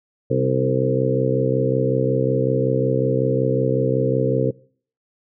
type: harmonic tone with a mistuned harmonic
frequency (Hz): 65.41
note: C2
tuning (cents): 0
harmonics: 2 / 3 / 4 / 5 / 6 / 7 / 8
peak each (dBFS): -21 / -30 / -26 / -28 / -27 / -21 / -24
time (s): 0.3-4.51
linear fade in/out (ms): 10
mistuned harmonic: 5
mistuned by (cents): -22
effects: noise-tail reverb RT60 0.5 s tail -22 dB re dry